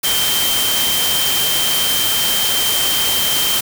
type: tone in noise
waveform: sine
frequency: 3136 Hz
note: G7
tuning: in tune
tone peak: -18 dBFS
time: 0.04-3.59 s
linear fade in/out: 10 ms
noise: white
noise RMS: -18 dBFS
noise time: 0.03-3.61 s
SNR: -3 dB
effects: none